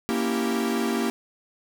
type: chord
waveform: 45% pulse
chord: A# diminished seventh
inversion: none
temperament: equal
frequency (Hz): 233.1 / 277.2 / 329.6 / 392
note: A#3 / C#4 / E4 / G4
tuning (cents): 0 / 0 / 0 / 0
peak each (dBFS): -26 / -31 / -31 / -29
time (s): 0.09-1.1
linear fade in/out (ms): 0
effects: none